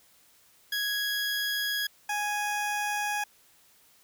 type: tone pair in turn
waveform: 20% pulse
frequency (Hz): 1661.2 / 830.6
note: G#6 / G#5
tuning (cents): 0 / 0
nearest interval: octave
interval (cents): 1200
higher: first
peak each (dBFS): -23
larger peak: neither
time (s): 0.72-1.87 / 2.09-3.24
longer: neither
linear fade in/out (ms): 5
effects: white hiss -61 dBFS RMS until 4.03 s